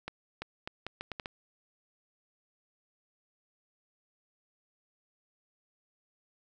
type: accelerating click train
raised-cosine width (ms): 0.3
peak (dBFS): -21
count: 8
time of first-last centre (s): 0.08-1.258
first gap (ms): 340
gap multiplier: 0.75
effects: none